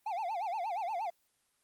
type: tone with vibrato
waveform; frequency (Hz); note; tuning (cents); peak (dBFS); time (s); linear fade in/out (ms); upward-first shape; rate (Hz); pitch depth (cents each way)
triangle; 784; G5; 0; -31; 0.06-1.1; 5; sine; 8.5; 240
effects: white hiss -74 dBFS RMS until 1.63 s + Opus 24 kbps